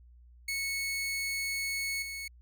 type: tone with level steps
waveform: sawtooth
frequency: 2204 Hz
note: C#7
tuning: 11 cents flat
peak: -28 / -34 dBFS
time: 0.48-2.28 s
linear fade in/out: 5 ms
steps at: 2.02 s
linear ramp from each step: 5 ms
effects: added 60 Hz sine -53 dBFS peak until 2.41 s